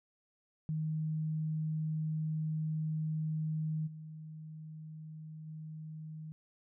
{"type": "tone with level steps", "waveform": "sine", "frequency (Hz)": 156.3, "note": "D#3", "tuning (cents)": 8, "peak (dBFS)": [-32, -44, -42], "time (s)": [0.69, 6.32], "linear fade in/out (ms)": 0, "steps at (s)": [3.86, 5.46], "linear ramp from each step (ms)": 20, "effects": []}